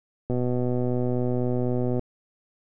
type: click train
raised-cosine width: 2 ms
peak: -14 dBFS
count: 211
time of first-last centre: 0.3-1.994 s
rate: 124 Hz
effects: none